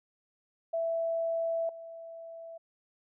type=tone with level steps; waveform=sine; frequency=662 Hz; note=E5; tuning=7 cents sharp; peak=-28 / -42 dBFS; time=0.73-2.58 s; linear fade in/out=10 ms; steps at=1.69 s; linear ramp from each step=2 ms; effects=none